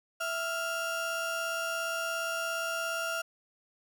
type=tone pair together; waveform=35% pulse; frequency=661.4 / 1400 Hz; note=E5 / F6; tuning=+6 / +4 cents; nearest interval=octave + minor second; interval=1298 cents; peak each=-34 / -31 dBFS; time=0.2-3.22 s; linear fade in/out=10 ms; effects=none